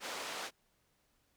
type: band-pass noise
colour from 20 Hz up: pink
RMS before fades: -42 dBFS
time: 0-0.51 s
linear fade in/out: 50 ms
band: 510 to 7100 Hz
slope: 12 dB/octave
effects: pink hiss -75 dBFS RMS until 1.36 s